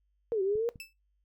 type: linear two-way sweep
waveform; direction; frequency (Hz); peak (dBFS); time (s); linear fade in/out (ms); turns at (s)
sine; down then up; 478.2 to 372 to 478.2; -26; 0.32-0.69; 0; 0.42
type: clicks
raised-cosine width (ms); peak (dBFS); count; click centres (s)
5; -35; 2; 0.555 / 0.758
type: tone with exponential decay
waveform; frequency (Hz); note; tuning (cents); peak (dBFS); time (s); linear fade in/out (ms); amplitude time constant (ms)
sawtooth; 2637; E7; 0; -34; 0.8-0.93; 1; 28
effects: noise-tail reverb RT60 0.2 s tail -19 dB re dry + added 50 Hz sine -70 dBFS peak until 1.24 s